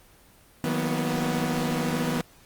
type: chord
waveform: sawtooth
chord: B major seventh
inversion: first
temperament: equal with one note detuned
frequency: 159.38 / 185 / 233.1 / 246.9 Hz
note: D#3 / F#3 / A#3 / B3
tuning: +42 / 0 / 0 / 0 cents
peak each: -25 / -29 / -30 / -24 dBFS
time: 0.64-2.21 s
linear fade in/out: 0 ms
effects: pink hiss -55 dBFS RMS until 2.45 s + Opus 24 kbps